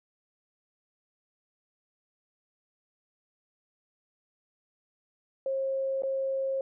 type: tone with dropouts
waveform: sine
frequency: 537 Hz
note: C5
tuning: 45 cents sharp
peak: -27 dBFS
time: 5.46-6.61 s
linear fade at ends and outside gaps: 2 ms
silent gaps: 6.022-6.034 s
effects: none